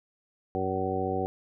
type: harmonic tone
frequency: 94.4 Hz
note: F#2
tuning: 35 cents sharp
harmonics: 1 / 2 / 3 / 4 / 5 / 6 / 8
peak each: -36 / -37 / -36 / -33 / -33 / -37 / -32 dBFS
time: 0.55-1.26 s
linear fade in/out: 0 ms
effects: none